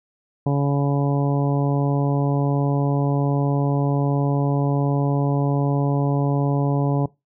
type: harmonic tone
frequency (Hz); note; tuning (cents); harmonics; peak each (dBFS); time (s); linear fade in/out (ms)
141.3; C#3; +34; 1 / 2 / 3 / 4 / 5 / 6 / 7; -18 / -24 / -28 / -30 / -32 / -34 / -35; 0.46-7.06; 5
effects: noise-tail reverb RT60 0.2 s tail -20 dB re dry